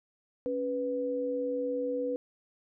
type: tone pair together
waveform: sine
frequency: 277.2 / 493.9 Hz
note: C#4 / B4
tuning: 0 / 0 cents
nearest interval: minor seventh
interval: 1000 cents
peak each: -35 / -30 dBFS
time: 0.46-2.16 s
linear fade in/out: 0 ms
effects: none